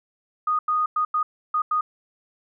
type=tone bursts at uneven times; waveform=sine; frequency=1237 Hz; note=D#6; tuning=10 cents flat; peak=-19 dBFS; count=6; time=0.47-0.59 / 0.68-0.86 / 0.96-1.05 / 1.14-1.23 / 1.54-1.62 / 1.71-1.81 s; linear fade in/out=5 ms; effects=none